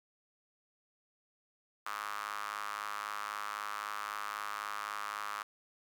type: tone with high-pass filter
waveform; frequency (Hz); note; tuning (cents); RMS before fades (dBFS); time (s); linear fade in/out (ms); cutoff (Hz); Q
sawtooth; 103.83; G#2; 0; -40; 1.86-5.43; 5; 1200; 4.7
effects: none